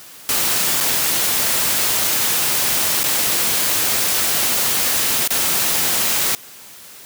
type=noise with dropouts; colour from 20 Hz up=white; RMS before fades=-18 dBFS; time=0.29-6.35 s; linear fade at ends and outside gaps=1 ms; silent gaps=0.804-0.808 / 3.033-3.039 / 5.276-5.305 s; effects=white hiss -40 dBFS RMS until 7.05 s + high-pass 80 Hz 12 dB/octave